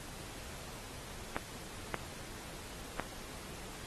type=clicks; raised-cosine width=0.5 ms; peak=-18 dBFS; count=3; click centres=1.365 / 1.943 / 2.997 s; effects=pink hiss -48 dBFS RMS until 3.86 s + AAC 32 kbps